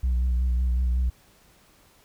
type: tone with vibrato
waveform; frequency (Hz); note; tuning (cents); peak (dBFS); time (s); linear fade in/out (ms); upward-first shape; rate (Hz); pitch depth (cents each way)
sine; 62; B1; +7; -18; 0.03-1.1; 10; sine; 5.4; 41
effects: tanh soft clip ceiling -19 dBFS + pink hiss -58 dBFS RMS until 2.04 s